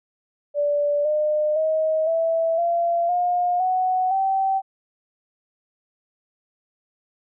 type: tone with pitch steps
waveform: sine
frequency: 582 / 606 / 631 / 657.1 / 684.2 / 712.4 / 741.8 / 772.4 Hz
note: D5 / D#5 / D#5 / E5 / F5 / F5 / F#5 / G5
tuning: -16 / -46 / +24 / -6 / -36 / +34 / +4 / -26 cents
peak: -18 dBFS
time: 0.54-4.62 s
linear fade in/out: 50 ms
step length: 510 ms
effects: none